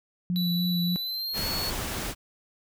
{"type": "tone with vibrato", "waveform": "sine", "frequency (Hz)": 176.8, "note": "F3", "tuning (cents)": 22, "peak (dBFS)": -24, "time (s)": [0.3, 0.96], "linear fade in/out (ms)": 0, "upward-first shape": "sine", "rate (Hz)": 3.4, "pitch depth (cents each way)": 26}
{"type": "tone with pitch glide", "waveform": "square", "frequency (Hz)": [3951, 4384], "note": ["B7", "C#8"], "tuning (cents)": [0, -20], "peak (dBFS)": -30, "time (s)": [0.36, 1.7], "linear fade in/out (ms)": 0, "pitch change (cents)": 180, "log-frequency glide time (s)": [0.97, 1.48]}
{"type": "noise", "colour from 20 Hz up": "pink", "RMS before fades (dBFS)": -32, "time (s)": [1.33, 2.15], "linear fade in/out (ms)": 50}
{"effects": []}